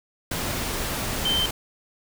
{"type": "tone in noise", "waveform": "sine", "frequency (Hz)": 3110, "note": "G7", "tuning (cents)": -14, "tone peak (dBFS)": -21, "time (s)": [1.25, 1.46], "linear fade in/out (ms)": 5, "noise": "pink", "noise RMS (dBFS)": -28, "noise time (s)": [0.31, 1.51], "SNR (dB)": 4, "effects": []}